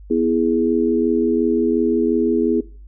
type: chord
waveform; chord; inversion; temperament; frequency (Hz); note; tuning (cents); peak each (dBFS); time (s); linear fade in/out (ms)
sine; E major; second; equal; 246.9 / 329.6 / 415.3; B3 / E4 / G#4; 0 / 0 / 0; -19; 0.1-2.61; 10
effects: noise-tail reverb RT60 0.4 s tail -20 dB re dry + added 50 Hz sine -37 dBFS peak until 2.87 s